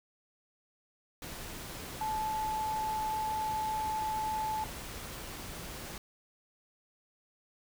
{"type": "tone in noise", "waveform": "sine", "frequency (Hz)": 868, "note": "A5", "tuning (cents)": -24, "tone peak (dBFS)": -31, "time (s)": [2.01, 4.64], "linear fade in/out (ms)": 2, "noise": "pink", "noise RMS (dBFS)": -43, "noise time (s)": [1.22, 5.98], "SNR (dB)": 9, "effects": []}